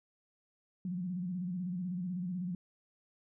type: tone with vibrato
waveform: sine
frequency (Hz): 180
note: F#3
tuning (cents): -47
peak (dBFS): -34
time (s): 0.85-2.55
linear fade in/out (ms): 2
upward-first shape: square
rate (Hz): 16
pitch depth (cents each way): 70
effects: none